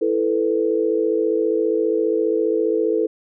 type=chord; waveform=sine; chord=E suspended fourth; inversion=none; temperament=just; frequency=329.6 / 439.5 / 494.4 Hz; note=E4 / A4 / B4; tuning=0 / -2 / +2 cents; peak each=-22 / -19 / -23 dBFS; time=0.01-3.07 s; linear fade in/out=10 ms; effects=none